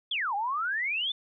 sine exponential two-way sweep, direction down then up, 3574 to 780 to 3574 Hz, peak -27 dBFS, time 0.11-1.12 s, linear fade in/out 5 ms, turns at 0.35 s, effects none

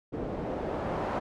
white noise with low-pass filter sweep, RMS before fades -33 dBFS, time 0.12-1.2 s, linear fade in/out 20 ms, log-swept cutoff 420 to 840 Hz, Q 1.2, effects none

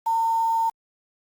sine tone with quantisation, 908 Hz, A#5, 46 cents flat, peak -19 dBFS, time 0.06-0.7 s, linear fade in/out 10 ms, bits 7, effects Opus 48 kbps

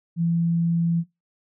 sine tone, 168.4 Hz, E3, 37 cents sharp, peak -19 dBFS, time 0.16-1.04 s, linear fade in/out 50 ms, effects noise-tail reverb RT60 0.2 s tail -18 dB re dry

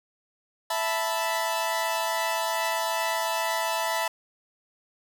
sawtooth chord, E suspended fourth, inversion none, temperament equal, 659.3 / 880 / 987.8 Hz, E5 / A5 / B5, 0 / 0 / 0 cents, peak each -26 dBFS, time 0.7-4.08 s, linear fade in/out 5 ms, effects none

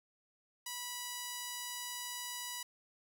5% pulse tone, 979 Hz, B5, 15 cents flat, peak -28 dBFS, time 0.66-2.63 s, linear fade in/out 5 ms, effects none

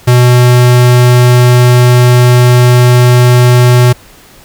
square tone, 123.47 Hz, B2, in tune, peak -3 dBFS, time 0.07-3.93 s, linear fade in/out 10 ms, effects pink hiss -38 dBFS RMS until 4.44 s

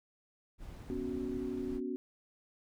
brown noise, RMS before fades -47 dBFS, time 0.58-1.81 s, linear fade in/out 50 ms
sine chord, B suspended second, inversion none, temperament equal with one note detuned, 246.9 / 279.4 / 370 Hz, B3 / C#4 / F#4, 0 / +14 / 0 cents, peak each -39 dBFS, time 0.9-1.96 s, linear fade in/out 0 ms
effects none

